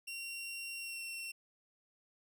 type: tone with pitch glide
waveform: sawtooth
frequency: 2749 to 2717 Hz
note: F7 to F7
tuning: -28 to -48 cents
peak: -38 dBFS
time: 0.07-1.32 s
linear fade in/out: 10 ms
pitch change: -20 cents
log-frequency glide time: 0.78-1.01 s
effects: none